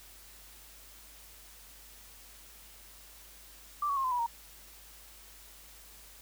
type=tone with pitch steps; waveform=sine; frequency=1174.7 / 1121.7 / 1071 / 1022.6 / 976.5 / 932.4 Hz; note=D6 / C#6 / C6 / C6 / B5 / A#5; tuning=0 / +20 / +40 / -40 / -20 / 0 cents; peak=-28 dBFS; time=3.82-4.264 s; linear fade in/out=5 ms; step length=74 ms; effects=added 50 Hz sine -58 dBFS peak until 6.21 s + white hiss -54 dBFS RMS until 6.21 s